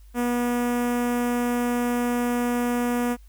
sawtooth tone with notch filter, 242.2 Hz, B3, 34 cents flat, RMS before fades -24 dBFS, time 0.14-3.17 s, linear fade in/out 50 ms, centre 4200 Hz, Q 0.74, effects added 50 Hz sine -45 dBFS peak until 3.28 s + white hiss -63 dBFS RMS until 3.28 s

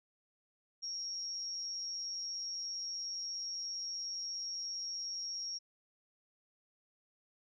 sine tone with amplitude modulation, 5588 Hz, F8, in tune, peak -35 dBFS, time 0.82-5.59 s, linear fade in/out 20 ms, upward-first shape sine, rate 183 Hz, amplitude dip 60%, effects none

